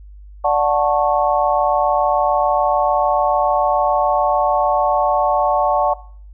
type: chord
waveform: sine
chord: D major seventh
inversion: none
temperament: just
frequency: 587.3 / 734.2 / 881 / 1101.2 Hz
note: D5 / F#5 / A5 / C#6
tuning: 0 / -14 / +2 / -12 cents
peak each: -18 / -17 / -19 / -21 dBFS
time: 0.44-5.94 s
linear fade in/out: 10 ms
effects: noise-tail reverb RT60 0.5 s tail -20 dB re dry + added 50 Hz sine -36 dBFS peak until 6.33 s